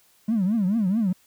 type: tone with vibrato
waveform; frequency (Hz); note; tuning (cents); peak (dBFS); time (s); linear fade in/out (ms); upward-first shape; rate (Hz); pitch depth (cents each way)
triangle; 205.3; G#3; -20; -16; 0.28-1.13; 10; triangle; 4.6; 270
effects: tanh soft clip ceiling -16 dBFS + white hiss -60 dBFS RMS until 1.26 s